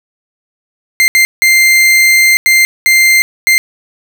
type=tone bursts at uneven times; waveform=40% pulse; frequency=2093 Hz; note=C7; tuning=in tune; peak=-4 dBFS; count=6; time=1-1.08 / 1.15-1.25 / 1.42-2.37 / 2.46-2.65 / 2.86-3.22 / 3.47-3.58 s; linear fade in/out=0 ms; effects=none